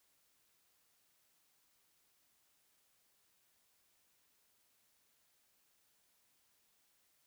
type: silence
effects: white hiss -75 dBFS RMS until 7.26 s